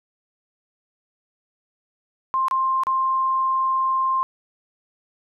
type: tone with dropouts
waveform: sine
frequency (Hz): 1054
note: C6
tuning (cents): +12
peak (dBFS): -18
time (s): 2.34-4.23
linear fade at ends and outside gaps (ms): 0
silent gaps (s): 2.483-2.511 / 2.835-2.869
effects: none